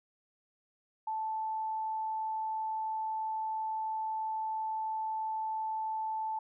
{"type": "tone", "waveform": "sine", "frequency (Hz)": 877, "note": "A5", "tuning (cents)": -6, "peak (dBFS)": -32, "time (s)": [1.07, 6.39], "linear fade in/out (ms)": 5, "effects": []}